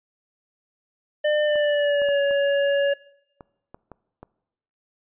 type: tone with pitch glide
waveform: square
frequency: 600 to 563.1 Hz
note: D5 to C#5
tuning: +37 to +27 cents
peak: -19 dBFS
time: 1.24-2.94 s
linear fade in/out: 10 ms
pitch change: -110 cents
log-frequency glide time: 1.44-2.21 s
type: clicks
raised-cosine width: 1 ms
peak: -26 dBFS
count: 8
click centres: 1.557 / 2.018 / 2.088 / 2.31 / 3.408 / 3.745 / 3.917 / 4.23 s
effects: noise-tail reverb RT60 0.9 s tail -22 dB re dry + resampled to 8000 Hz